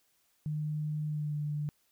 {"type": "tone with pitch glide", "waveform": "sine", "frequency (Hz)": [151.8, 148.5], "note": ["D#3", "D3"], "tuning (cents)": [-42, 20], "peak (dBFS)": -31, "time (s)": [0.46, 1.69], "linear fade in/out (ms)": 0, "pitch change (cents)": -38, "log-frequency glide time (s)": [1.07, 1.35], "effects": ["white hiss -72 dBFS RMS until 1.91 s"]}